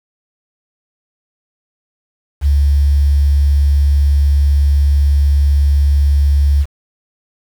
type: tone with quantisation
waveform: sine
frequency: 71 Hz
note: C#2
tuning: 42 cents sharp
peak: -8 dBFS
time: 2.41-6.66 s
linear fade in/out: 50 ms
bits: 6
effects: none